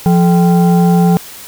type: tone with frequency modulation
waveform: sine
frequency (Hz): 174.61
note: F3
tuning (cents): 0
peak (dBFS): -6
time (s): 0.06-1.17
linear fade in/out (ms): 0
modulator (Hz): 606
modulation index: 0.6
effects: white hiss -32 dBFS RMS until 1.47 s